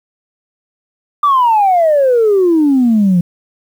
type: exponential sweep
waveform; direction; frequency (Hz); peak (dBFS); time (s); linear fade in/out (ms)
sine; down; 1194 to 170; -6; 1.23-3.21; 5
effects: tanh soft clip ceiling -4 dBFS + 7-bit